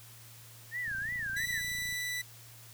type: tone with vibrato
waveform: sine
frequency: 1760 Hz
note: A6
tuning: in tune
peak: -33 dBFS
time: 0.71-1.62 s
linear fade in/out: 50 ms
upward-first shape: sine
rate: 2.9 Hz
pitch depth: 210 cents each way
type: click train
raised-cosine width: 5 ms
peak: -39 dBFS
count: 31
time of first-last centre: 0.88-1.925 s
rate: 28.7 Hz
type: tone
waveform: sawtooth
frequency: 1975.5 Hz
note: B6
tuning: in tune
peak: -30 dBFS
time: 1.36-2.22 s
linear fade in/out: 10 ms
effects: added 115 Hz sine -54 dBFS peak until 2.73 s + white hiss -54 dBFS RMS until 2.73 s